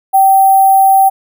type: tone with sample-and-hold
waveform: sine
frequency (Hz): 775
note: G5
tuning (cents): -20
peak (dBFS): -4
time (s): 0.13-1.1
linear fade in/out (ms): 20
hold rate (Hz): 11025
effects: none